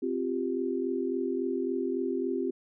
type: chord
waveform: sine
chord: C suspended fourth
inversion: none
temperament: just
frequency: 261.6 / 348.8 / 392.4 Hz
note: C4 / F4 / G4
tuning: 0 / -2 / +2 cents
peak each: -32 dBFS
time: 0.02-2.51 s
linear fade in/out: 10 ms
effects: none